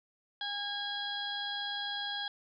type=harmonic tone with a mistuned harmonic; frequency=815 Hz; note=G#5; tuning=33 cents flat; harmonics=1 / 2 / 4 / 5 / 6; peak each=-42 / -40 / -37 / -44 / -49 dBFS; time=0.41-2.28 s; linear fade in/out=2 ms; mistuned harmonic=4; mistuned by=+27 cents; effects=none